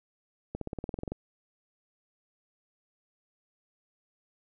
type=accelerating click train; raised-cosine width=2 ms; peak=-21 dBFS; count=12; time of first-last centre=0.55-1.12 s; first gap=63 ms; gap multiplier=0.96; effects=none